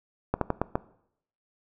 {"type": "slowing click train", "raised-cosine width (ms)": 1, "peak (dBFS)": -10, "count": 5, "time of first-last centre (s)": [0.34, 0.755], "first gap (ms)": 73, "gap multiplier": 1.24, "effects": ["noise-tail reverb RT60 0.7 s tail -19 dB re dry"]}